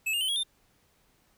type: tone with pitch steps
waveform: square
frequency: 2600 / 2819 / 3056 / 3314 / 3593 Hz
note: E7 / F7 / G7 / G#7 / A7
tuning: -24 / +16 / -45 / -4 / +36 cents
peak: -27 dBFS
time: 0.06-0.435 s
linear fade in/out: 10 ms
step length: 75 ms
effects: pink hiss -67 dBFS RMS until 1.37 s